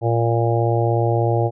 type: harmonic tone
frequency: 116.54 Hz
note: A#2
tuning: in tune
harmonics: 1 / 3 / 4 / 5 / 6 / 7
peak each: -18 / -23 / -24 / -25 / -26 / -26 dBFS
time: 0.01-1.51 s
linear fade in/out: 50 ms
effects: none